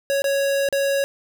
square tone with dropouts, 554.4 Hz, C#5, in tune, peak -19 dBFS, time 0.1-1.04 s, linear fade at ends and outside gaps 0 ms, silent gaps 0.22-0.242 / 0.688-0.726 s, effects none

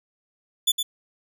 sawtooth tone with echo, 3472 Hz, A7, 24 cents flat, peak -14 dBFS, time 0.67-0.72 s, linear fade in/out 10 ms, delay 110 ms, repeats 1, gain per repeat -6 dB, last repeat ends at 0.83 s, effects none

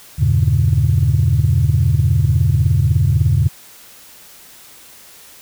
sine chord, E diminished seventh, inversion none, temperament just, 82.41 / 98.89 / 118.67 / 142.4 Hz, E2 / G2 / Bb2 / Db3, 0 / +16 / +31 / +47 cents, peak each -16 dBFS, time 0.18-3.49 s, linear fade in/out 20 ms, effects tanh soft clip ceiling -3 dBFS + white hiss -42 dBFS RMS until 5.41 s

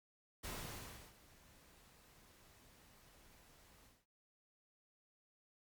pink noise with ADSR envelope, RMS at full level -45 dBFS, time 0.43-4.06 s, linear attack 19 ms, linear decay 680 ms, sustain -20 dB, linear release 210 ms, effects noise-tail reverb RT60 0.1 s tail -17 dB re dry + MP3 96 kbps

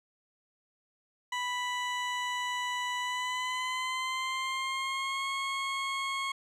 20% pulse tone with pitch glide, 987.8 to 1089.7 Hz, B5 to C#6, 0 to -30 cents, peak -26 dBFS, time 1.32-6.32 s, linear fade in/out 5 ms, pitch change +170 cents, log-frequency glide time 2.99-5.27 s, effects low-pass 7000 Hz 12 dB/octave

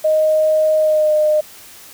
sine tone with pitch glide, 622.3 to 610.2 Hz, D#5 to D#5, 0 to -34 cents, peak -11 dBFS, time 0.04-1.41 s, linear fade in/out 10 ms, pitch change -34 cents, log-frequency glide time 0.78-1.13 s, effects white hiss -40 dBFS RMS until 1.93 s

